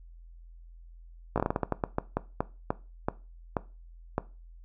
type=slowing click train; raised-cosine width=1 ms; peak=-12 dBFS; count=17; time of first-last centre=1.36-4.181 s; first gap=17 ms; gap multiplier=1.27; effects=noise-tail reverb RT60 0.3 s tail -18 dB re dry + added 42 Hz sine -47 dBFS peak until 4.64 s